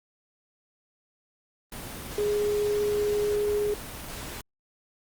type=tone in noise; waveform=sine; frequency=415.3 Hz; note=G#4; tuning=in tune; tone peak=-23 dBFS; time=2.18-3.74 s; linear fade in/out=2 ms; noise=pink; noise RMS=-38 dBFS; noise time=1.72-4.41 s; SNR=+12 dB; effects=Opus 24 kbps